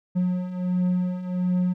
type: beating tone pair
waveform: triangle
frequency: 179.9 / 181.3 Hz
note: F#3 / F#3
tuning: -48 / -35 cents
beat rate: 1.4 Hz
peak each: -26 / -21 dBFS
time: 0.15-1.74 s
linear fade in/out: 20 ms
effects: none